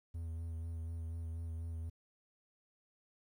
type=tone with vibrato; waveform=triangle; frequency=82.41 Hz; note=E2; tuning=in tune; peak=-37 dBFS; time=0.14-1.9 s; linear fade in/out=10 ms; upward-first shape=sine; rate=4.1 Hz; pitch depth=23 cents each way; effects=12-bit